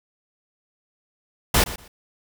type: noise with echo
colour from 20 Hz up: pink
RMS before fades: -17 dBFS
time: 1.54-1.64 s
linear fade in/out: 5 ms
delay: 120 ms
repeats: 2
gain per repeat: -15 dB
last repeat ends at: 1.88 s
effects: none